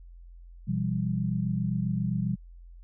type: chord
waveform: sine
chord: E minor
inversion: second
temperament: equal with one note detuned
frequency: 123.47 / 168.47 / 196 Hz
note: B2 / E3 / G3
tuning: 0 / +38 / 0 cents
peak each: -30 dBFS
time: 0.67-2.36 s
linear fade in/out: 20 ms
effects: added 43 Hz sine -45 dBFS peak until 2.83 s